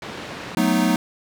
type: band-pass noise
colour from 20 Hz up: pink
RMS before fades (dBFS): -34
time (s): 0.02-0.55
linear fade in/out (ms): 2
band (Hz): 150 to 3900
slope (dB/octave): 12
type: chord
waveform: square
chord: B dominant seventh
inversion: second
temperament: equal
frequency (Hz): 185 / 220 / 246.9 / 311.1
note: F#3 / A3 / B3 / D#4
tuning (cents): 0 / 0 / 0 / 0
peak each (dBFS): -23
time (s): 0.57-0.96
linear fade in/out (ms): 2
effects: none